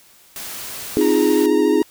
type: noise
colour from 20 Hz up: white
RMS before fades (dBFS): -31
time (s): 0.36-1.46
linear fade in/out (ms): 0
type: chord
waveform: sine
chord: F minor seventh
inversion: second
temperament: equal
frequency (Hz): 261.6 / 311.1 / 349.2 / 415.3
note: C4 / Eb4 / F4 / Ab4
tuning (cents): 0 / 0 / 0 / 0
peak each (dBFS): -21 / -17 / -20 / -17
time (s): 0.97-1.82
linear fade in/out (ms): 0
type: tone with vibrato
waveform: sawtooth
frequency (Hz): 932.3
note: A#5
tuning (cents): 0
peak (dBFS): -25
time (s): 1.01-1.83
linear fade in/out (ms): 0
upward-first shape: sine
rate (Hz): 14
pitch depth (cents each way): 31
effects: white hiss -50 dBFS RMS until 1.9 s